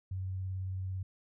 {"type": "tone with vibrato", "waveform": "sine", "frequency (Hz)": 94, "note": "F#2", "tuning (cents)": 28, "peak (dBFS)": -34, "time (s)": [0.11, 1.03], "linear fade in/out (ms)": 5, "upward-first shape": "square", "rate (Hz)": 18, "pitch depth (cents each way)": 13, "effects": []}